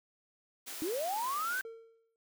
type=high-pass noise; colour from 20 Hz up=white; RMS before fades=-43 dBFS; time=0.66-1.62 s; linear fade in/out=20 ms; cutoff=230 Hz; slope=48 dB/octave
type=linear sweep; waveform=sine; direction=up; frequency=293.7 to 1578 Hz; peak=-32 dBFS; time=0.82-1.61 s; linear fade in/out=0 ms
type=tone with exponential decay; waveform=triangle; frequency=454.6 Hz; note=A#4; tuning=43 cents flat; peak=-38 dBFS; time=1.65-2.16 s; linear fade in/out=1 ms; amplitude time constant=110 ms
effects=none